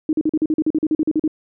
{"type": "tone bursts", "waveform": "sine", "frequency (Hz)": 311.1, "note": "D#4", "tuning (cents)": 0, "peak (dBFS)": -14, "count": 15, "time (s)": [0.09, 1.278], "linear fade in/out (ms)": 2, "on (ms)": 40, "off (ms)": 42, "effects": []}